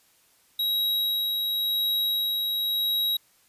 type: tone with tremolo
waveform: square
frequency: 3840 Hz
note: B7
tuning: 49 cents flat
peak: -23 dBFS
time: 0.59-3.17 s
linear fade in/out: 5 ms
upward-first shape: sine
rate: 0.93 Hz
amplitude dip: 25%
effects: white hiss -62 dBFS RMS until 3.48 s + resampled to 32000 Hz